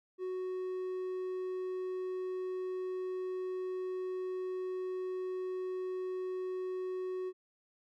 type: tone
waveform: triangle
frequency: 370 Hz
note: F#4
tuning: in tune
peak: -33 dBFS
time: 0.18-7.33 s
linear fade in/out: 50 ms
effects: none